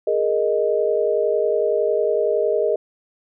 sine chord, Ab suspended second, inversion none, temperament equal, 415.3 / 466.2 / 622.3 Hz, Ab4 / Bb4 / Eb5, 0 / 0 / 0 cents, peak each -21 dBFS, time 0.07-2.76 s, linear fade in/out 5 ms, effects none

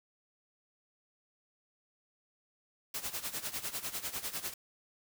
white noise with tremolo, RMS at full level -36 dBFS, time 2.94-4.54 s, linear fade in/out 5 ms, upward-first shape sine, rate 10 Hz, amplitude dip 80%, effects none

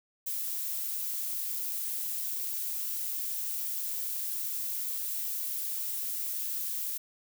violet noise, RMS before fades -34 dBFS, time 0.26-6.98 s, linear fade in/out 10 ms, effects none

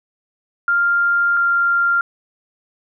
sine tone pair in turn, 1396.9 / 1390.8 Hz, F6 / F6, 0 / -8 cents, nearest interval unison, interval 8 cents, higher first, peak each -13 dBFS, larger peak neither, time 0.68-1.37 / 1.37-2.01 s, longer first, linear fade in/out 2 ms, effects none

